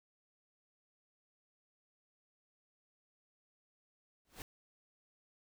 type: noise with exponential growth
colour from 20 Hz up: pink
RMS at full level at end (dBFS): -43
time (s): 4.25-4.42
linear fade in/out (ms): 0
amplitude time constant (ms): 35
effects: none